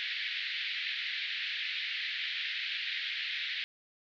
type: band-pass noise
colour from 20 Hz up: pink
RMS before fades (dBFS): -36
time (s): 0-3.64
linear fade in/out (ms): 0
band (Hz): 1800 to 4100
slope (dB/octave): 48
effects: none